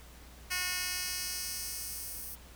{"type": "tone with high-pass filter sweep", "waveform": "10% pulse", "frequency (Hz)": 363.3, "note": "F#4", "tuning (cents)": -32, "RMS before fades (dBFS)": -37, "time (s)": [0.5, 2.36], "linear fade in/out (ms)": 20, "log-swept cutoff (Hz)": [2300, 12000], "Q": 0.82, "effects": ["added 60 Hz sine -52 dBFS peak until 2.55 s", "pink hiss -55 dBFS RMS until 2.55 s"]}